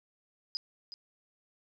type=tone with echo; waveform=sine; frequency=4978 Hz; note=D#8; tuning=in tune; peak=-31 dBFS; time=0.55-0.57 s; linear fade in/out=0 ms; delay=370 ms; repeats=1; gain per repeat=-11 dB; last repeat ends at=0.94 s; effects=none